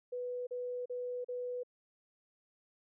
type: tone bursts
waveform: sine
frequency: 493.9 Hz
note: B4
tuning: in tune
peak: -36 dBFS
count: 4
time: 0.12-1.634 s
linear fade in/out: 10 ms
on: 350 ms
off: 38 ms
effects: none